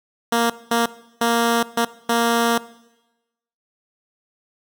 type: tone bursts at uneven times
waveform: 10% pulse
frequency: 233.1 Hz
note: A#3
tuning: in tune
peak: -8 dBFS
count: 5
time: 0.32-0.5 / 0.71-0.86 / 1.21-1.63 / 1.77-1.85 / 2.09-2.58 s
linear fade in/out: 5 ms
effects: noise-tail reverb RT60 1.0 s tail -19 dB re dry